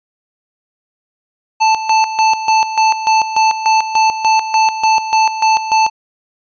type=tone with tremolo; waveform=square; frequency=880 Hz; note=A5; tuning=in tune; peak=-9 dBFS; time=1.6-5.9 s; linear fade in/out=20 ms; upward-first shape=square; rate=3.4 Hz; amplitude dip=70%; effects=resampled to 16000 Hz